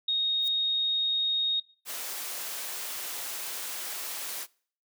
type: tone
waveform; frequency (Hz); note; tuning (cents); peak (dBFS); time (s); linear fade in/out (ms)
sine; 3729; A#7; 0; -24; 0.08-1.6; 5
type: noise with exponential growth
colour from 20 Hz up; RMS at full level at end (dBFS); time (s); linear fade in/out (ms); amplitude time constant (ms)
violet; -36; 0.38-0.48; 1; 20
type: noise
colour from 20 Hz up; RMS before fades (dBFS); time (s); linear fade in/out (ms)
white; -36; 1.85-4.47; 50
effects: noise-tail reverb RT60 0.5 s tail -24 dB re dry + high-pass 400 Hz 12 dB/octave